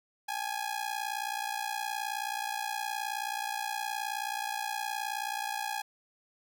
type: ring-modulated tone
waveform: sawtooth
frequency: 830 Hz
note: G#5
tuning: 1 cent flat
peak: -26 dBFS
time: 0.28-5.82 s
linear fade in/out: 10 ms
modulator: 29.5 Hz
effects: none